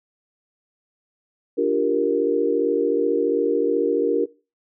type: chord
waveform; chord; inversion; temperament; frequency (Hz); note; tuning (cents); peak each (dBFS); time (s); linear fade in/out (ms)
sine; G minor seventh; second; equal; 293.7 / 349.2 / 392 / 466.2; D4 / F4 / G4 / Bb4; 0 / 0 / 0 / 0; -24 / -25 / -24 / -20; 1.57-4.26; 20
effects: noise-tail reverb RT60 0.3 s tail -19 dB re dry